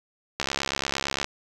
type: click train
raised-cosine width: 0.2 ms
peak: -8 dBFS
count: 59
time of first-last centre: 0.4-1.244 s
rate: 68.7 Hz
effects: none